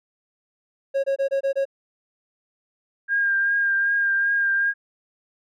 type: tone bursts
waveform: triangle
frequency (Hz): 547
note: C#5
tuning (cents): -23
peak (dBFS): -17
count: 6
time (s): 0.94-1.654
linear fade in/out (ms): 20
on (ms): 99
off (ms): 24
type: tone with vibrato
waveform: sine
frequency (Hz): 1608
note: G6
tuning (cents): +44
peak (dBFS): -18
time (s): 3.08-4.74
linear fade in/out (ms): 50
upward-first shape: triangle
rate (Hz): 2.6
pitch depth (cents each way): 25
effects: none